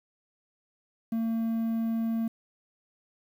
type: tone with quantisation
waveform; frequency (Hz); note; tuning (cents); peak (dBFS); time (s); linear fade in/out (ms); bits
triangle; 226.7; A#3; -48; -24; 1.12-2.28; 5; 9
effects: none